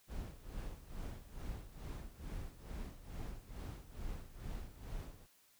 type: noise with tremolo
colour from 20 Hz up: brown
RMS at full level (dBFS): -43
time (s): 0.07-5.27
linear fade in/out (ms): 50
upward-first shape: sine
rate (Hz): 2.3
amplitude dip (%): 80
effects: white hiss -69 dBFS RMS until 5.59 s